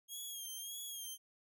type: tone with vibrato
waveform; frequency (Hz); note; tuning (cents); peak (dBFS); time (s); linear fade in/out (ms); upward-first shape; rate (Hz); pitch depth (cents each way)
10% pulse; 3250; G#7; -38; -36; 0.08-1.18; 50; sine; 1.7; 63
effects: none